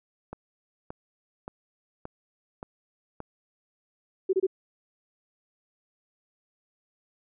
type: click train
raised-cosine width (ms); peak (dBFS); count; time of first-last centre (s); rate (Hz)
1; -23; 6; 0.33-3.204; 1.74
type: tone bursts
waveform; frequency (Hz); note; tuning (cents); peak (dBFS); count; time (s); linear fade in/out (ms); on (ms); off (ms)
sine; 378.7; F#4; +40; -20; 3; 4.29-4.468; 10; 42; 26
effects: none